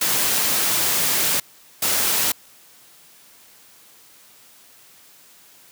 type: noise bursts at uneven times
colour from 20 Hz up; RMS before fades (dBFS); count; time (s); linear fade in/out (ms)
white; -20; 2; 0.01-1.4 / 1.82-2.32; 5
effects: white hiss -50 dBFS RMS until 5.71 s + high-pass 100 Hz 12 dB/octave